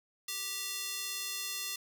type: tone with high-pass filter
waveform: square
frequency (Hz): 391.3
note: G4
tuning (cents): -3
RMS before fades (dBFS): -38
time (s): 0.28-1.76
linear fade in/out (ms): 5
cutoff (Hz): 3600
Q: 0.81
effects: none